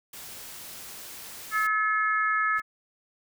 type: noise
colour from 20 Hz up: white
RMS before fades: -42 dBFS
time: 0.13-1.67 s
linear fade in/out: 5 ms
type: harmonic tone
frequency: 430 Hz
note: A4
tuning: 40 cents flat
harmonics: 3 / 4 / 5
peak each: -25 / -26 / -33 dBFS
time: 1.51-2.62 s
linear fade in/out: 50 ms
type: noise with exponential growth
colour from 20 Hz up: pink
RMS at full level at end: -43 dBFS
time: 2.52-2.6 s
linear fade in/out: 1 ms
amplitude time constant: 17 ms
effects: none